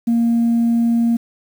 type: tone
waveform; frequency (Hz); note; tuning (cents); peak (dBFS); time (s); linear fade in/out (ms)
sine; 233.1; A#3; 0; -11; 0.07-1.17; 10
effects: tanh soft clip ceiling -10 dBFS + 7-bit